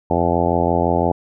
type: harmonic tone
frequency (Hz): 85.9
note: F2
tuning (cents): -28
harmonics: 1 / 2 / 3 / 4 / 5 / 6 / 7 / 8 / 9 / 10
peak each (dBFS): -24 / -24 / -24 / -24 / -24 / -24 / -24 / -24 / -24 / -24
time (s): 0.1-1.12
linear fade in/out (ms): 5
effects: none